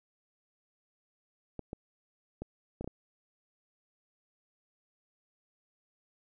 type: clicks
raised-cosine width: 2 ms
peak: -25 dBFS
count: 6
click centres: 1.593 / 1.731 / 2.42 / 2.81 / 2.844 / 2.876 s
effects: none